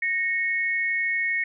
sine tone pair together, 1862.6 / 2195 Hz, A#6 / C#7, -2 / -18 cents, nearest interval minor third, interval 284 cents, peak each -25 dBFS, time 0.02-1.44 s, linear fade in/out 5 ms, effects none

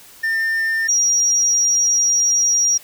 triangle / sine tone pair in turn, 1802 / 5703 Hz, A6 / F8, +41 / +35 cents, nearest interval octave + minor sixth, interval 1994 cents, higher second, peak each -15 / -13 dBFS, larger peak second, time 0.23-0.88 / 0.88-2.78 s, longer second, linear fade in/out 10 ms, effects white hiss -44 dBFS RMS until 2.83 s

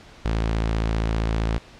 sawtooth tone, 55.2 Hz, A1, 6 cents sharp, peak -17 dBFS, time 0.25-1.58 s, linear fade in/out 0 ms, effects pink hiss -47 dBFS RMS until 1.79 s + low-pass 5000 Hz 12 dB/octave

